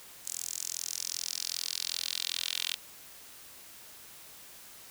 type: tone with high-pass filter sweep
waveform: 10% pulse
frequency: 42.57 Hz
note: F1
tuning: 44 cents flat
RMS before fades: -36 dBFS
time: 0.25-2.75 s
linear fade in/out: 10 ms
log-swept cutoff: 7300 to 3300 Hz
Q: 2.6
effects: white hiss -51 dBFS RMS until 4.9 s